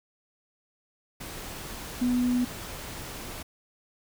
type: tone in noise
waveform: sine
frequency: 246.9 Hz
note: B3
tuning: in tune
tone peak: -22 dBFS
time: 2.01-2.45 s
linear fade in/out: 10 ms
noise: pink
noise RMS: -39 dBFS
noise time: 1.2-3.43 s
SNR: +14 dB
effects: none